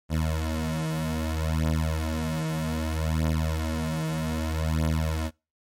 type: beating tone pair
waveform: 20% pulse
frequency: 79 / 79.63 Hz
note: D#2 / D#2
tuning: +27 / +41 cents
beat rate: 0.63 Hz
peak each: -23 dBFS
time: 0.09-5.31 s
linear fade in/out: 50 ms
effects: noise-tail reverb RT60 0.3 s tail -26 dB re dry + MP3 64 kbps